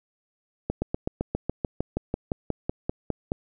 slowing click train, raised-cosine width 2 ms, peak -12 dBFS, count 17, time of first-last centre 0.7-3.319 s, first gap 120 ms, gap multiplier 1.04, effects none

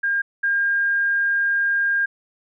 sine tone pair in turn, 1610 / 1610 Hz, G6 / G6, +46 / +46 cents, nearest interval unison, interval 0 cents, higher neither, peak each -18 / -17 dBFS, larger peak second, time 0.03-0.22 / 0.43-2.06 s, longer second, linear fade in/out 10 ms, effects none

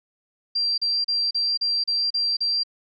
sine tone bursts, 4726 Hz, D8, 10 cents sharp, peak -20 dBFS, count 8, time 0.55-2.635 s, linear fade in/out 10 ms, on 230 ms, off 35 ms, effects none

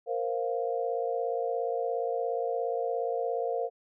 sine chord, Bb suspended second, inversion none, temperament equal, 466.2 / 523.3 / 698.5 Hz, Bb4 / C5 / F5, 0 / 0 / 0 cents, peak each -31 / -33 / -33 dBFS, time 0.06-3.7 s, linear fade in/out 50 ms, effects none

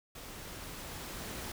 pink noise with level ramp, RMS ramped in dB -47 to -41 dBFS, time 0.15-1.52 s, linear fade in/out 5 ms, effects none

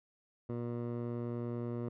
15% pulse tone with low-pass filter, 119.3 Hz, A#2, 41 cents sharp, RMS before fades -38 dBFS, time 0.49-1.89 s, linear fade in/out 5 ms, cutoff 780 Hz, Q 0.68, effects none

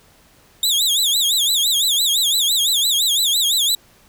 sawtooth tone with vibrato, 3600 Hz, A7, 39 cents sharp, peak -12 dBFS, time 0.63-3.75 s, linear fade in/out 2 ms, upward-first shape sine, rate 5.9 Hz, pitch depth 190 cents each way, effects pink hiss -52 dBFS RMS until 4.08 s

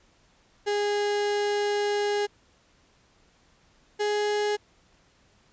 35% pulse tone pair in turn, 411.6 / 416.6 Hz, G#4 / G#4, -16 / +5 cents, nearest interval unison, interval 21 cents, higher second, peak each -22 dBFS, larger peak neither, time 0.66-2.27 / 3.99-4.57 s, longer first, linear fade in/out 20 ms, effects pink hiss -62 dBFS RMS until 5.52 s + resampled to 16000 Hz

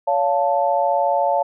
sine chord, Db augmented, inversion none, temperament equal with one note detuned, 564.4 / 698.5 / 880 Hz, Db5 / F5 / A5, +31 / 0 / 0 cents, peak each -20 dBFS, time 0.07-1.43 s, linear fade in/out 10 ms, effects none

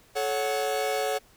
45% pulse chord, F# minor, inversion first, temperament equal with one note detuned, 431.9 / 554.4 / 740 Hz, A4 / C#5 / F#5, -32 / 0 / 0 cents, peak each -30 dBFS, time 0.15-1.19 s, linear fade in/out 20 ms, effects pink hiss -58 dBFS RMS until 1.36 s

